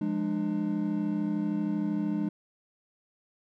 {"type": "chord", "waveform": "triangle", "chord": "D diminished", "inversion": "first", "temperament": "equal with one note detuned", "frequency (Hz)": [174.61, 207.7, 299.8], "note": ["F3", "Ab3", "D4"], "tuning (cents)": [0, 0, 36], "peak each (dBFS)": [-32, -28, -29], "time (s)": [0.01, 2.29], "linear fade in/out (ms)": 5, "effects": []}